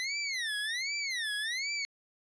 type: tone with vibrato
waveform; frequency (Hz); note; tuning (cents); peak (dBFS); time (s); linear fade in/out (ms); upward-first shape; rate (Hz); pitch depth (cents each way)
25% pulse; 1974; B6; -1; -28; 0-1.85; 0; sine; 1.3; 290
effects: resampled to 22050 Hz